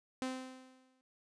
sawtooth tone with exponential decay, 258.8 Hz, C4, 19 cents flat, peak -30 dBFS, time 0.22-1.01 s, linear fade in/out 0 ms, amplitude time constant 170 ms, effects resampled to 22050 Hz

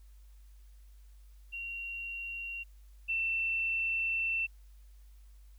sine tone pair in turn, 2753 / 2685 Hz, F7 / E7, -25 / +31 cents, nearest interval unison, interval 44 cents, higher first, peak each -37 / -29 dBFS, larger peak second, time 1.52-2.64 / 3.08-4.47 s, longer second, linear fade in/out 20 ms, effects added 50 Hz sine -52 dBFS peak until 5.58 s + white hiss -71 dBFS RMS until 5.58 s

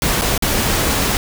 pink noise with dropouts, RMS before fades -17 dBFS, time 0.02-1.17 s, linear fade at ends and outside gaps 1 ms, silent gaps 0.213-0.219 / 0.378-0.423 s, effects none

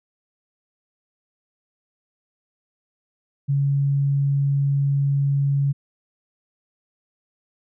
sine tone, 140 Hz, C#3, 18 cents sharp, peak -17 dBFS, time 3.48-5.73 s, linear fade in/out 20 ms, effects none

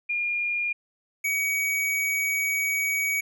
sine / square tone pair in turn, 2417 / 2260 Hz, D7 / C#7, +49 / +33 cents, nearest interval minor second, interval 116 cents, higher first, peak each -24 dBFS, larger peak neither, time 0.09-0.73 / 1.24-3.21 s, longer second, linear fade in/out 10 ms, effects none

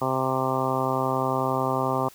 harmonic tone, 131.2 Hz, C3, 5 cents sharp, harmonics 1 / 2 / 3 / 4 / 5 / 6 / 7 / 8 / 9, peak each -31 / -31 / -31 / -31 / -31 / -31 / -31 / -31 / -31 dBFS, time 0.01-2.09 s, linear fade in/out 10 ms, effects white hiss -51 dBFS RMS until 2.14 s

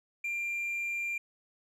sine tone with hard clipping, 2382 Hz, D7, 24 cents sharp, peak -32 dBFS, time 0.24-1.18 s, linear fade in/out 5 ms, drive 2 dB, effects none

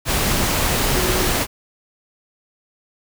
sine tone in noise, 366.6 Hz, F#4, 16 cents flat, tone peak -24 dBFS, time 0.91-1.3 s, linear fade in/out 50 ms, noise pink, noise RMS -19 dBFS, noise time 0.05-1.47 s, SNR -8 dB, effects none

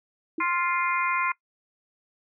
sine tone with exponential decay, 323.6 Hz, E4, 32 cents flat, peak -24 dBFS, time 0.38-0.47 s, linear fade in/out 5 ms, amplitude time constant 18 ms
harmonic tone, 349.2 Hz, F4, in tune, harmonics 3 / 4 / 5 / 6 / 7, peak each -26 / -31 / -38 / -29 / -31 dBFS, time 0.4-1.32 s, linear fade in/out 5 ms
effects noise-tail reverb RT60 0.1 s tail -21 dB re dry

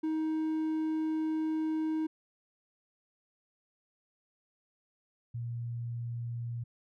triangle / sine tone pair in turn, 314.9 / 118.23 Hz, D#4 / A#2, +21 / +25 cents, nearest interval octave + perfect fourth, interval 1696 cents, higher first, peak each -27 / -34 dBFS, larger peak first, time 0.03-2.07 / 5.34-6.64 s, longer first, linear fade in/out 10 ms, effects none

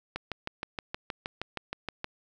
click train, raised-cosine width 0.3 ms, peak -17 dBFS, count 13, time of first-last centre 0.16-2.044 s, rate 6.37 Hz, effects none

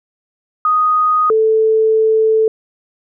sine tone pair in turn, 1244.5 / 440 Hz, D#6 / A4, 0 / 0 cents, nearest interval octave + tritone, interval 1800 cents, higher first, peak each -10 / -9 dBFS, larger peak second, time 0.65-1.3 / 1.3-2.48 s, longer second, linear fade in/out 2 ms, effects none

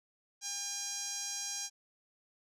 sawtooth tone with band-pass filter, 806 Hz, G5, 48 cents sharp, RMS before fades -39 dBFS, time 0.41-1.7 s, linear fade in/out 50 ms, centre 6100 Hz, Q 4.3, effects none

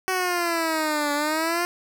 10% pulse exponential two-way sweep, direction down then up, 377.1 to 288.1 to 353.1 Hz, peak -14 dBFS, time 0.08-1.65 s, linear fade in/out 0 ms, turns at 1.13 s, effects none

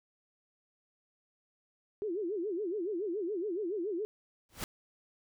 sine tone with vibrato, 380.5 Hz, F#4, 48 cents sharp, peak -32 dBFS, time 2.02-4.05 s, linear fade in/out 0 ms, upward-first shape sine, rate 7.1 Hz, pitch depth 240 cents each way
pink noise with exponential growth, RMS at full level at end -33 dBFS, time 4.49-4.64 s, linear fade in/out 1 ms, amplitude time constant 31 ms
effects none

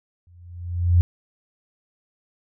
sine tone with exponential growth, 87.31 Hz, F2, in tune, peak -10 dBFS, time 0.27-1.01 s, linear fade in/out 0 ms, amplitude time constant 160 ms, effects none

